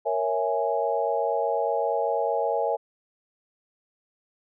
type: chord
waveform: sine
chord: A# half-diminished seventh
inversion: none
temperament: equal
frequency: 466.2 / 554.4 / 659.3 / 830.6 Hz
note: A#4 / C#5 / E5 / G#5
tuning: 0 / 0 / 0 / 0 cents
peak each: -28 dBFS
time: 0.05-2.77 s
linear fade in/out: 20 ms
effects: none